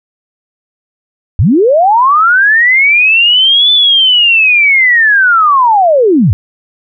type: linear two-way sweep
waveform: sine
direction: up then down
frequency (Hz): 69.3 to 3520 to 74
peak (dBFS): -4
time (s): 1.39-6.33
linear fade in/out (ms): 0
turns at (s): 3.72
effects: none